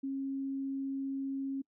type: tone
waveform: sine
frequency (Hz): 271.5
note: C#4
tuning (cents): -36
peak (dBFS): -33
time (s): 0.03-1.62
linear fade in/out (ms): 10
effects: noise-tail reverb RT60 0.1 s tail -25 dB re dry